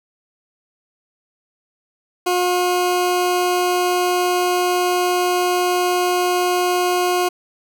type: tone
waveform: 20% pulse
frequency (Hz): 358.8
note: F4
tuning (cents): +47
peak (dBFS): -11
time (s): 2.26-7.29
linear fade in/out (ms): 10
effects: none